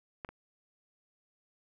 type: clicks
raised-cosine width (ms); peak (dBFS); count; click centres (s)
0.5; -24 / -30; 2; 0.248 / 0.29
effects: none